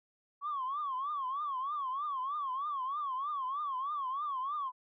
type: tone with vibrato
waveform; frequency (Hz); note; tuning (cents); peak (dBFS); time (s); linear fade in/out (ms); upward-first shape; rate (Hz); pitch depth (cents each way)
sine; 1108.7; C#6; 0; -32; 0.41-4.72; 50; triangle; 3.2; 180
effects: tanh soft clip ceiling -29 dBFS